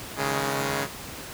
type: chord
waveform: 5% pulse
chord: C# suspended second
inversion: none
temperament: equal with one note detuned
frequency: 138.59 / 157.01 / 207.7 Hz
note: C#3 / D#3 / G#3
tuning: 0 / +16 / 0 cents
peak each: -16 / -22 / -20 dBFS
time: 0.16-0.88 s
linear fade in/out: 50 ms
effects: pink hiss -38 dBFS RMS until 1.33 s + high-pass 60 Hz 12 dB/octave